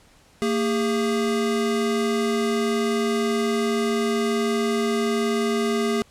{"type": "tone pair together", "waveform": "square", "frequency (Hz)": [228.2, 406.6], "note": ["A#3", "G#4"], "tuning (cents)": [-37, -37], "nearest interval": "minor seventh", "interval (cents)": 1000, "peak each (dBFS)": -24, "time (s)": [0.42, 6.02], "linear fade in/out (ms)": 0, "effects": ["pink hiss -55 dBFS RMS until 6.1 s", "low-pass 10000 Hz 12 dB/octave"]}